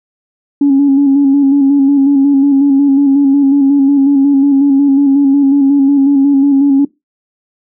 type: tone with vibrato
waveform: sine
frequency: 278.1 Hz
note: C#4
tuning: 6 cents sharp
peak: -4 dBFS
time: 0.61-6.85 s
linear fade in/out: 5 ms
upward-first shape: square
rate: 5.5 Hz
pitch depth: 35 cents each way
effects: noise-tail reverb RT60 0.2 s tail -21 dB re dry + tanh soft clip ceiling -1 dBFS